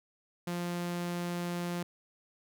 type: tone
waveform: sawtooth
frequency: 174.6 Hz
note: F3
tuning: in tune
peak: -29 dBFS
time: 0.47-1.83 s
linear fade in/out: 5 ms
effects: none